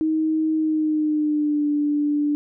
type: tone with pitch glide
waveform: sine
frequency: 314.9 to 293.8 Hz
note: D#4 to D4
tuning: +21 to +1 cents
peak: -18 dBFS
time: 0.01-2.35 s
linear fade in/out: 0 ms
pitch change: -120 cents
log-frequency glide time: 0.55-1.68 s
effects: none